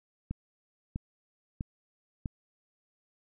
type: click train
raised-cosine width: 5 ms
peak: -21 dBFS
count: 4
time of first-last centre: 0.31-2.258 s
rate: 1.54 Hz
effects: none